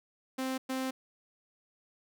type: tone bursts at uneven times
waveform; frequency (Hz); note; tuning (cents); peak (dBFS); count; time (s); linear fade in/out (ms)
sawtooth; 261.6; C4; 0; -28; 2; 0.38-0.58 / 0.69-0.91; 10
effects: none